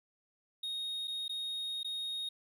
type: tone with dropouts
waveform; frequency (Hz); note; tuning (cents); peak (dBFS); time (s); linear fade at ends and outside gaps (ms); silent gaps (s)
triangle; 3729; A#7; 0; -34; 0.63-2.29; 5; 1.074-1.078 / 1.281-1.293 / 1.832-1.845
effects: none